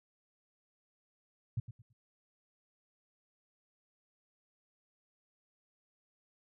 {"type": "tone with echo", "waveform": "sine", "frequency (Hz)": 116.54, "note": "A#2", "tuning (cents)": 0, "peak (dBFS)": -30, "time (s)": [1.57, 1.6], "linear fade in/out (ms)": 5, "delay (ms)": 110, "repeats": 3, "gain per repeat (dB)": -12, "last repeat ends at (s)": 1.93, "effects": []}